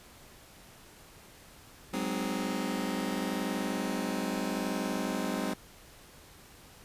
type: chord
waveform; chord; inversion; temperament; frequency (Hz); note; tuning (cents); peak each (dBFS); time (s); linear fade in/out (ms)
sawtooth; Ab dominant seventh; third; just; 186.89 / 207.7 / 259.6 / 311.5; Gb3 / Ab3 / C4 / Eb4; +18 / 0 / -13 / +2; -33 / -32 / -31 / -34; 1.93-5.54; 10
effects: pink hiss -54 dBFS RMS until 6.84 s + resampled to 32000 Hz